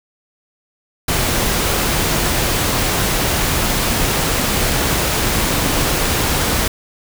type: noise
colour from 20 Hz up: pink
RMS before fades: -17 dBFS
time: 1.08-6.68 s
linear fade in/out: 5 ms
effects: none